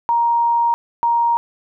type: tone bursts at uneven times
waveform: sine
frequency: 938 Hz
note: A#5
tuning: 11 cents sharp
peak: -13 dBFS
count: 2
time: 0.09-0.74 / 1.03-1.37 s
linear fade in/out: 0 ms
effects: none